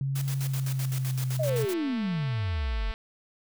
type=tone with pitch glide; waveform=sine; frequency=136.5 to 129.06 Hz; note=C#3 to C3; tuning=-26 to -23 cents; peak=-26 dBFS; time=0.01-1.65 s; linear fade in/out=2 ms; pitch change=-97 cents; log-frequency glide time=0.21-1.31 s
type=noise with tremolo; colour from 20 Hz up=white; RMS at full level=-38 dBFS; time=0.15-1.74 s; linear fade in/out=10 ms; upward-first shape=square; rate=7.8 Hz; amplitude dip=75%
type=exponential sweep; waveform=sine; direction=down; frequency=654 to 41.86 Hz; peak=-26 dBFS; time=1.39-2.92 s; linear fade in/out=10 ms
type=click train; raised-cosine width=0.3 ms; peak=-25 dBFS; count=325; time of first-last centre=1.48-2.939 s; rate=222 Hz
effects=none